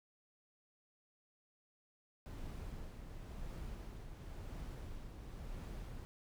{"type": "noise with tremolo", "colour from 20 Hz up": "brown", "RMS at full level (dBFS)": -45, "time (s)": [2.26, 6.05], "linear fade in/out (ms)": 0, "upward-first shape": "triangle", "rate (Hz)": 0.95, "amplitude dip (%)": 45, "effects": []}